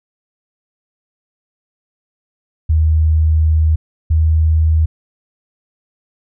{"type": "tone pair in turn", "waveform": "sine", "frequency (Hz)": [78.7, 79.29], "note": ["D#2", "D#2"], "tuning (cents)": [20, 33], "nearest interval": "unison", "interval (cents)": 13, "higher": "second", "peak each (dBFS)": -9, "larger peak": "neither", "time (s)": [[2.69, 3.76], [4.1, 4.86]], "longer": "first", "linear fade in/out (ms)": 10, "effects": []}